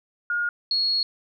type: tone pair in turn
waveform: sine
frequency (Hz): 1427 / 4321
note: F6 / C#8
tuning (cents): +37 / -45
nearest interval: octave + perfect fifth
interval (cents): 1918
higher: second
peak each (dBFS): -22 / -20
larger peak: second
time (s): 0.3-0.49 / 0.71-1.03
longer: second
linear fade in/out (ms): 2
effects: none